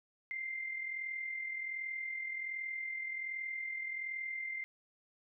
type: tone with amplitude modulation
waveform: sine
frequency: 2093 Hz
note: C7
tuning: in tune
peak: -35 dBFS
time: 0.31-4.64 s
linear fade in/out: 0 ms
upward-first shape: sine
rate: 41.3 Hz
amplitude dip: 50%
effects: none